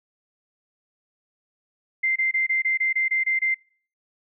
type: tone bursts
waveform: sine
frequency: 2087 Hz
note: C7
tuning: 5 cents flat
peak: -19 dBFS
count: 10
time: 2.03-3.546 s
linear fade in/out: 10 ms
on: 130 ms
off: 24 ms
effects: noise-tail reverb RT60 0.5 s tail -26 dB re dry